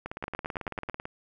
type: two click trains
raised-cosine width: 0.5 ms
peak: -17 / -20 dBFS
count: 7 / 19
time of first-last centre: 0.24-0.897 / 0.06-1.054 s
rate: 9.13 / 18.1 Hz
effects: none